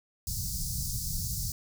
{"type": "band-stop noise", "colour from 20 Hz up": "pink", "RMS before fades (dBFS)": -33, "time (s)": [0.27, 1.52], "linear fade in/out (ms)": 2, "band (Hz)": [170, 4700], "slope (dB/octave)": 48, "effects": []}